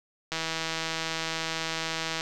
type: click train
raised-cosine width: 0.2 ms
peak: -13 dBFS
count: 307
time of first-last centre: 0.32-2.209 s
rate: 162 Hz
effects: none